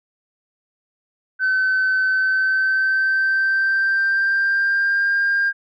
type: tone with pitch glide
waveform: sine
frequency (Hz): 1525 to 1603.6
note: G6 to G6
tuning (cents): -48 to +39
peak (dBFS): -14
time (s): 1.39-5.53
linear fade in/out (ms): 50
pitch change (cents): +87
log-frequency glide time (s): 2.05-5.15
effects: tanh soft clip ceiling -13 dBFS